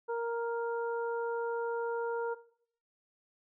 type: harmonic tone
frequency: 466.7 Hz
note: A#4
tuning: 2 cents sharp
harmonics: 1 / 2 / 3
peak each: -32 / -38 / -44 dBFS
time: 0.08-2.35 s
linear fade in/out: 20 ms
effects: noise-tail reverb RT60 0.6 s tail -17 dB re dry